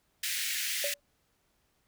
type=high-pass noise; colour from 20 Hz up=pink; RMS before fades=-33 dBFS; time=0.23-0.94 s; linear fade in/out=5 ms; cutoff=1700 Hz; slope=48 dB/octave
type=tone with exponential decay; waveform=sine; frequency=573 Hz; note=D5; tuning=43 cents flat; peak=-28 dBFS; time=0.84-1 s; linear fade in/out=2 ms; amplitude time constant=33 ms
effects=pink hiss -73 dBFS RMS until 1.87 s